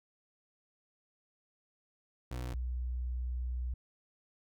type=tone pair in turn; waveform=30% pulse / sine; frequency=61.74 / 61.74 Hz; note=B1 / B1; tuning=0 / 0 cents; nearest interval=unison; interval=0 cents; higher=neither; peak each=-34 / -33 dBFS; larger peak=second; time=2.31-2.54 / 2.54-3.74 s; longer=second; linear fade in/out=5 ms; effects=none